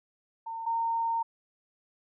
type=tone pair in turn; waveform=sine; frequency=909 / 917.4 Hz; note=A#5 / A#5; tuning=-44 / -28 cents; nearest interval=unison; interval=16 cents; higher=second; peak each=-34 / -26 dBFS; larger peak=second; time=0.46-0.66 / 0.66-1.23 s; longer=second; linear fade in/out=10 ms; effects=none